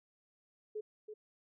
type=tone with echo; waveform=sine; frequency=426.6 Hz; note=G#4; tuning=46 cents sharp; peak=-37 dBFS; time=0.75-0.81 s; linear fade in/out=10 ms; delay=330 ms; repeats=1; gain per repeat=-7 dB; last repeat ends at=1.14 s; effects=none